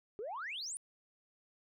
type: exponential sweep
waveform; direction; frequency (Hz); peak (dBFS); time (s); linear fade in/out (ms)
sine; up; 388 to 9956; -38; 0.19-0.77; 0
effects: tanh soft clip ceiling -35 dBFS